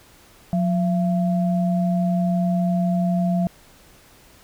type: tone pair together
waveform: sine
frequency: 179.58 / 678 Hz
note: F3 / E5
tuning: +49 / +49 cents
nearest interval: octave + major seventh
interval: 2300 cents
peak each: -18 / -26 dBFS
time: 0.53-3.47 s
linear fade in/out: 0 ms
effects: pink hiss -51 dBFS RMS until 4.43 s